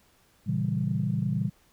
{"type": "chord", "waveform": "sine", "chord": "A# diminished seventh", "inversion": "none", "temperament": "equal", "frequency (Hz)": [116.54, 138.59, 164.81, 196], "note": ["A#2", "C#3", "E3", "G3"], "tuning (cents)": [0, 0, 0, 0], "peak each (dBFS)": -30, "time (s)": [0.46, 1.5], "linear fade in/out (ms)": 20, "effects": ["tanh soft clip ceiling -14 dBFS", "pink hiss -63 dBFS RMS until 1.72 s"]}